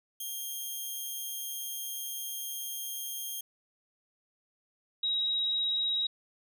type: tone pair in turn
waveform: 5% pulse / sine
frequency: 3213 / 3821 Hz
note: G7 / A#7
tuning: +42 / +42 cents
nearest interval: minor third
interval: 300 cents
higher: second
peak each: -27 dBFS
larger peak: neither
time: 0.2-3.41 / 5.03-6.07 s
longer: first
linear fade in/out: 5 ms
effects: none